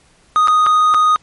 triangle tone with dropouts, 1243 Hz, D#6, 2 cents flat, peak -7 dBFS, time 0.36-1.16 s, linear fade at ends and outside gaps 0 ms, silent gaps 0.474-0.482 / 0.663-0.667 / 0.94-0.945 s, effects pink hiss -52 dBFS RMS until 1.22 s + MP3 48 kbps

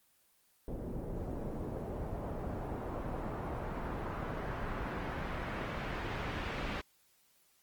pink noise with low-pass filter sweep, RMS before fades -39 dBFS, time 0.68-6.81 s, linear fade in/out 2 ms, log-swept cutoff 450 to 2700 Hz, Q 1, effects white hiss -70 dBFS RMS until 7.62 s + Opus 24 kbps

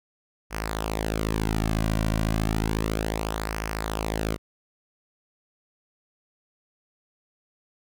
sawtooth tone with flanger, 54 Hz, A1, 32 cents flat, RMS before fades -27 dBFS, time 0.5-4.38 s, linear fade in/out 50 ms, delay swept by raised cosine 0.26 to 2.36 ms, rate 0.32 Hz, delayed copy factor -0.65, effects none

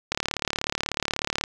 click train, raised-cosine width 0.2 ms, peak -7 dBFS, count 49, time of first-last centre 0.12-1.439 s, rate 36.4 Hz, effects none

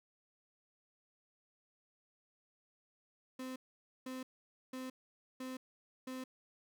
35% pulse tone bursts, 258.2 Hz, C4, 23 cents flat, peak -40 dBFS, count 5, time 3.39-6.24 s, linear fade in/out 5 ms, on 170 ms, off 500 ms, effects none

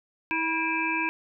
harmonic tone with a mistuned harmonic, 324.1 Hz, E4, 29 cents flat, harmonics 1 / 3 / 5 / 7 / 8, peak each -32 / -30 / -33 / -29 / -32 dBFS, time 0.31-1.09 s, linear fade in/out 0 ms, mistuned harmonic 7, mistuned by +65 cents, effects none

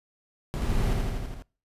brown noise with echo, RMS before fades -28 dBFS, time 0.54-0.93 s, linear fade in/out 0 ms, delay 82 ms, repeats 6, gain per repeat -2 dB, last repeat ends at 1.422 s, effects noise-tail reverb RT60 0.4 s tail -26 dB re dry + resampled to 32000 Hz

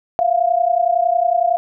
sine tone pair together, 680 / 710.9 Hz, F5 / F5, -46 / +31 cents, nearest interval minor second, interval 77 cents, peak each -16 dBFS, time 0.19-1.57 s, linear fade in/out 0 ms, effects none

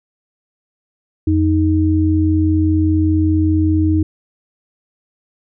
sine tone pair together, 87.5 / 312.5 Hz, F2 / D#4, +4 / +8 cents, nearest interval octave + minor seventh, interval 2204 cents, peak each -14 dBFS, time 1.27-4.03 s, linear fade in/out 5 ms, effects none

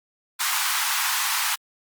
pink high-pass noise, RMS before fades -24 dBFS, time 0.39-1.56 s, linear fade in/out 20 ms, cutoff 870 Hz, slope 48 dB/octave, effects Opus 48 kbps

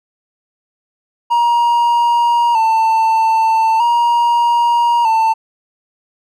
triangle tone with vibrato, 919 Hz, A#5, 25 cents flat, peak -8 dBFS, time 1.3-5.34 s, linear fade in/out 20 ms, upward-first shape square, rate 0.4 Hz, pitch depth 51 cents each way, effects none

